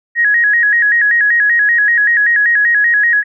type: tone with vibrato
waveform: sine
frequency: 1775 Hz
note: A6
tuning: 15 cents sharp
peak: -8 dBFS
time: 0.15-3.24 s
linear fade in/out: 50 ms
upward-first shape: square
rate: 5.2 Hz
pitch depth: 100 cents each way
effects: none